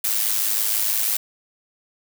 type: noise with amplitude modulation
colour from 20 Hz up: blue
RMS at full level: -19 dBFS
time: 0.04-1.17 s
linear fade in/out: 5 ms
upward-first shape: sine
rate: 106 Hz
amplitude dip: 60%
effects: none